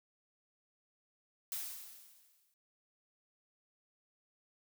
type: noise with exponential decay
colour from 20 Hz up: blue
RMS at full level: -38 dBFS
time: 1.52-2.54 s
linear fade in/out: 1 ms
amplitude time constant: 220 ms
effects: none